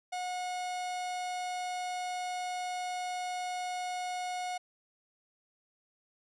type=tone; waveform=45% pulse; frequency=726 Hz; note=F#5; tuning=33 cents flat; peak=-34 dBFS; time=0.12-4.58 s; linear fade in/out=10 ms; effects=resampled to 22050 Hz